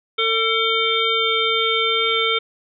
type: harmonic tone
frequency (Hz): 449.8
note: A4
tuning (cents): +38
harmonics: 1 / 3 / 5 / 7 / 8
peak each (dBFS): -23 / -23 / -23 / -23 / -23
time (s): 0.18-2.39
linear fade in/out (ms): 10
effects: none